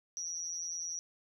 sine tone with amplitude modulation, 5760 Hz, F#8, 47 cents flat, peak -32 dBFS, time 0.17-0.99 s, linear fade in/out 0 ms, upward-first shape sine, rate 169 Hz, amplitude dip 100%, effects 12-bit

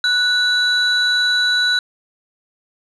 sine tone pair together, 1480 / 3941 Hz, F#6 / B7, 0 / -4 cents, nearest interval octave + perfect fourth, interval 1696 cents, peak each -15 dBFS, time 0.04-1.79 s, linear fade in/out 2 ms, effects tanh soft clip ceiling -9 dBFS

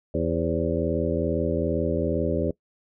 harmonic tone with a mistuned harmonic, 82.41 Hz, E2, in tune, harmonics 1 / 2 / 3 / 4 / 5 / 6 / 7, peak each -30 / -30 / -30 / -30 / -30 / -30 / -30 dBFS, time 0.14-2.51 s, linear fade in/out 5 ms, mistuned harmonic 6, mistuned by +60 cents, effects noise-tail reverb RT60 0.1 s tail -21 dB re dry

